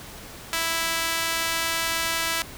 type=tone with high-pass filter; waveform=sawtooth; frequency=329.6 Hz; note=E4; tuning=in tune; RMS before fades=-26 dBFS; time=0.53-2.42 s; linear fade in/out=0 ms; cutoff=1500 Hz; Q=0.71; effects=pink hiss -41 dBFS RMS until 2.57 s